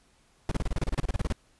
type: noise bursts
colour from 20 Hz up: brown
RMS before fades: -26 dBFS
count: 16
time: 0.49-1.325 s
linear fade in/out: 2 ms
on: 25 ms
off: 29 ms
effects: pink hiss -64 dBFS RMS until 1.59 s + resampled to 24000 Hz